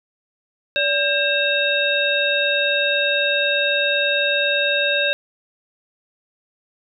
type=harmonic tone with a mistuned harmonic; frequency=534 Hz; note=C5; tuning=35 cents sharp; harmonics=1 / 3 / 5 / 7; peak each=-22 / -22 / -22 / -22 dBFS; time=0.76-5.13 s; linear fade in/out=0 ms; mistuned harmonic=1; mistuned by=+130 cents; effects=none